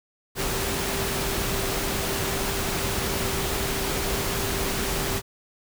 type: tone in noise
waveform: sine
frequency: 392 Hz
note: G4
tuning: in tune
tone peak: -33 dBFS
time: 0.35-5.22 s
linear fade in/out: 50 ms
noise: pink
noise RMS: -27 dBFS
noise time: 0.35-5.22 s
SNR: -9 dB
effects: none